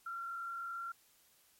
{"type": "tone with frequency modulation", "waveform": "sine", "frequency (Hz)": 1371, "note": "F6", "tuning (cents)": -32, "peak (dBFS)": -39, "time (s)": [0.06, 0.92], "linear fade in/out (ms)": 5, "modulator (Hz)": 38.8, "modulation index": 0.65, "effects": ["white hiss -68 dBFS RMS until 1.59 s", "MP3 64 kbps"]}